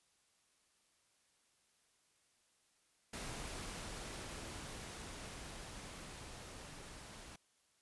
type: noise with level ramp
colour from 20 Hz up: pink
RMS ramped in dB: -45 to -53 dBFS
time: 3.13-7.36 s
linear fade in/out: 5 ms
effects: white hiss -75 dBFS RMS until 7.81 s + resampled to 24000 Hz